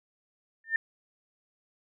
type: tone with exponential growth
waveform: sine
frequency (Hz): 1800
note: A6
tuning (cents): +39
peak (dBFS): -19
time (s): 0.64-0.76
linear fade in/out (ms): 2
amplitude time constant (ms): 25
effects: none